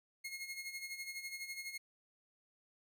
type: tone with tremolo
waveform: sawtooth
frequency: 2156 Hz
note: C#7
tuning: 49 cents flat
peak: -37 dBFS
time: 0.24-1.78 s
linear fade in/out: 10 ms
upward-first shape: sine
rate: 12 Hz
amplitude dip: 65%
effects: none